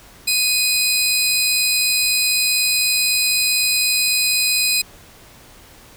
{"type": "tone pair together", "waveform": "20% pulse", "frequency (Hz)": [2489, 4072], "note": ["D#7", "C8"], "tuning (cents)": [0, -48], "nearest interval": "major sixth", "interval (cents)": 852, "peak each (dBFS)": -13, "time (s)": [0.27, 4.82], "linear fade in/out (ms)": 10, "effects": ["pink hiss -45 dBFS RMS until 5.96 s"]}